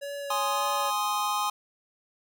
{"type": "tone with vibrato", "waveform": "square", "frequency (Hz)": 563, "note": "C#5", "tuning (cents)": 27, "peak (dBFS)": -34, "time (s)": [0.01, 0.91], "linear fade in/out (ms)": 20, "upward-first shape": "sine", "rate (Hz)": 1.8, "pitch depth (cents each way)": 19}
{"type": "chord", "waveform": "square", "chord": "Ab major", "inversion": "none", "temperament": "equal", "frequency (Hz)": [830.6, 1046.5, 1244.5], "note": ["Ab5", "C6", "Eb6"], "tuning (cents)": [0, 0, 0], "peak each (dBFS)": -31, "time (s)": [0.3, 1.5], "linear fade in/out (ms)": 5}
{"effects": []}